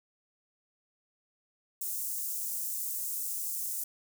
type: high-pass noise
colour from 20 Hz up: white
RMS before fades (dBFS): -35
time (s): 1.81-3.84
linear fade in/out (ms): 5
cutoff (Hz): 7000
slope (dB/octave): 24
effects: none